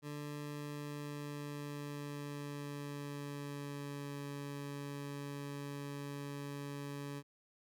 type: tone with pitch glide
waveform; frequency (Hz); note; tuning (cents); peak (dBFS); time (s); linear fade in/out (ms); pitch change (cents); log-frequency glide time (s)
20% pulse; 146.83 to 142.24; D3 to C#3; 0 to +45; -37; 0.02-7.23; 50; -55; 0.42-4.21
effects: none